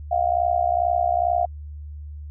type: tone with amplitude modulation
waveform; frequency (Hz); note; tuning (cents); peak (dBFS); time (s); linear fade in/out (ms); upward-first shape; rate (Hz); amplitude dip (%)
sine; 701; F5; +6; -14; 0.11-1.46; 10; sine; 62.3; 90
effects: added 74 Hz sine -33 dBFS peak until 2.3 s